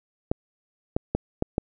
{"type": "clicks", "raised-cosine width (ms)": 2, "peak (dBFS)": -9, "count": 5, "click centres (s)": [0.315, 0.965, 1.15, 1.424, 1.581], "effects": []}